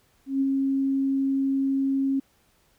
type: tone with ADSR envelope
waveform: sine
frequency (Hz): 271.2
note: C#4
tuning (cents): -38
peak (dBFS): -19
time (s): 0.26-2.2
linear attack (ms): 150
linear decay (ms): 34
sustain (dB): -2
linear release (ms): 9
effects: pink hiss -64 dBFS RMS until 2.78 s